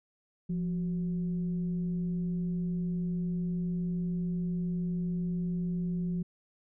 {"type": "tone with frequency modulation", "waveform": "sine", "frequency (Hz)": 174.6, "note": "F3", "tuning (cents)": 0, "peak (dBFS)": -29, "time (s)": [0.49, 6.23], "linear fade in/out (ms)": 10, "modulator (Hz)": 201, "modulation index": 0.28, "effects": []}